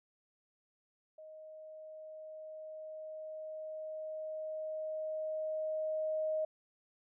sine tone with level ramp, 625 Hz, D#5, 8 cents sharp, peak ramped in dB -49 to -31 dBFS, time 1.18-6.45 s, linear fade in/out 5 ms, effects none

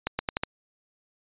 accelerating click train, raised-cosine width 0.3 ms, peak -10 dBFS, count 5, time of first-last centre 0.07-0.435 s, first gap 120 ms, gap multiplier 0.82, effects resampled to 8000 Hz

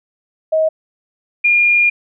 sine tone pair in turn, 633 / 2416 Hz, D#5 / D7, +30 / +48 cents, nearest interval octave + major seventh, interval 2318 cents, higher second, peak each -11 / -9 dBFS, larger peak second, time 0.52-0.69 / 1.44-1.9 s, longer second, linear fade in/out 10 ms, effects none

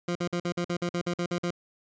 20% pulse tone bursts, 174.61 Hz, F3, in tune, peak -22 dBFS, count 12, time 0.08-1.507 s, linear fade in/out 5 ms, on 74 ms, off 49 ms, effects resampled to 16000 Hz

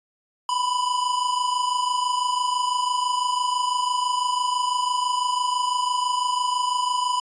square tone pair together, 987.8 / 1013.8 Hz, B5 / B5, 0 / +45 cents, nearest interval unison, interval 45 cents, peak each -23 / -28 dBFS, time 0.49-7.2 s, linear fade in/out 2 ms, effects resampled to 22050 Hz

